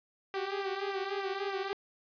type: tone with flanger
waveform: sawtooth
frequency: 392 Hz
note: G4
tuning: in tune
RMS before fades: -35 dBFS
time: 0.34-1.73 s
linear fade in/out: 0 ms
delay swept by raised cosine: 0.22 to 5.52 ms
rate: 3.4 Hz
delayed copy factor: -0.7
effects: resampled to 11025 Hz + 10-bit